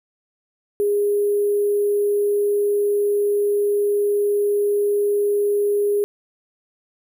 sine tone with sample-and-hold, 409.6 Hz, G#4, 24 cents flat, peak -16 dBFS, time 0.8-6.04 s, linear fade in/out 0 ms, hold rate 11025 Hz, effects none

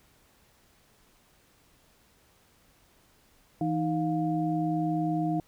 sine tone cluster, 163.2 / 312.4 / 704 Hz, E3 / D#4 / F5, -17 / +7 / +14 cents, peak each -30 / -28 / -32 dBFS, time 3.61-5.4 s, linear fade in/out 2 ms, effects pink hiss -63 dBFS RMS until 5.47 s

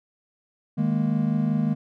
triangle chord, D# suspended fourth, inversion none, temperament equal, 155.56 / 207.7 / 233.1 Hz, D#3 / G#3 / A#3, 0 / 0 / 0 cents, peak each -23 dBFS, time 0.77-1.75 s, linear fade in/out 20 ms, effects none

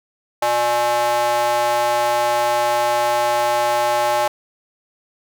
square tone with high-pass filter, 120.1 Hz, B2, 48 cents flat, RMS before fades -18 dBFS, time 0.42-4.28 s, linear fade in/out 5 ms, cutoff 720 Hz, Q 6.8, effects none

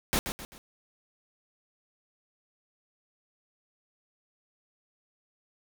pink noise with echo, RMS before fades -26 dBFS, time 0.13-0.19 s, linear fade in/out 0 ms, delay 130 ms, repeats 3, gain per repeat -8 dB, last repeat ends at 0.58 s, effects none

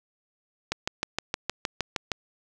click train, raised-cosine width 0.2 ms, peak -9 dBFS, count 10, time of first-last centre 0.72-2.118 s, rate 6.44 Hz, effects none

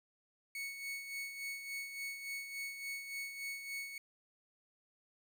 40% pulse tone with tremolo, 2217 Hz, C#7, in tune, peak -38 dBFS, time 0.55-3.98 s, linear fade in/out 2 ms, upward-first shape sine, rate 3.5 Hz, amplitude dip 55%, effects 12-bit

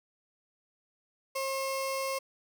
15% pulse tone with notch filter, 537 Hz, C5, 45 cents sharp, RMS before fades -33 dBFS, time 1.35-2.19 s, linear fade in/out 10 ms, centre 1600 Hz, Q 1.8, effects none

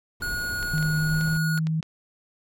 brown noise, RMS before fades -35 dBFS, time 0.2-1.38 s, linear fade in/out 10 ms
square tone, 1447 Hz, F#6, 39 cents flat, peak -28 dBFS, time 0.22-1.59 s, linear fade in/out 2 ms
clicks, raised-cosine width 0.2 ms, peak -21 dBFS, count 7, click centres 0.628 / 0.781 / 0.827 / 1.211 / 1.577 / 1.67 / 1.828 s
sine tone with pitch glide, 155.56 to 159.29 Hz, D#3 to D#3, 0 to +41 cents, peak -22 dBFS, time 0.73-1.81 s, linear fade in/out 10 ms, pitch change +41 cents, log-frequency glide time 1.05-1.24 s
effects none

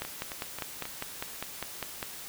two click trains, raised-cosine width 0.3 ms, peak -17 / -21 dBFS, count 11 / 4, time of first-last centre 0.02-2.028 / 0.05-0.854 s, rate 4.98 / 3.73 Hz, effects white hiss -43 dBFS RMS until 2.28 s

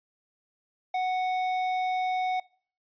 sine tone with tanh clipping, 740 Hz, F#5, in tune, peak -27 dBFS, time 0.94-2.4 s, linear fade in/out 5 ms, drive 11 dB, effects noise-tail reverb RT60 0.5 s tail -24 dB re dry + resampled to 11025 Hz

